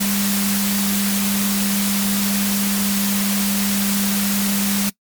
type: tone in noise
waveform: sine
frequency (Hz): 199.7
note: G3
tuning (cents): +32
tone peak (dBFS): -19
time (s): 0-4.9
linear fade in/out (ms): 10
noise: white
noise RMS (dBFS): -22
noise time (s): 0-4.9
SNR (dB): 0
effects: noise-tail reverb RT60 0.1 s tail -21 dB re dry + MP3 96 kbps